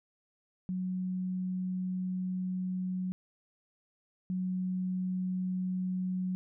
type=tone pair in turn; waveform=sine; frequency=184.3 / 184.3 Hz; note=F#3 / F#3; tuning=-7 / -7 cents; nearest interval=unison; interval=0 cents; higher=neither; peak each=-31 / -30 dBFS; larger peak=second; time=0.69-3.12 / 4.3-6.35 s; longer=first; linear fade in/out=0 ms; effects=none